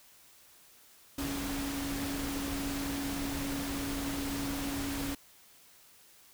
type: tone in noise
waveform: sine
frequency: 278.6 Hz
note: C#4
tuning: 9 cents sharp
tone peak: -35 dBFS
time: 1.18-5.15 s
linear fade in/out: 5 ms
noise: pink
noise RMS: -38 dBFS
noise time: 1.18-5.15 s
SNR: 0 dB
effects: white hiss -59 dBFS RMS until 6.33 s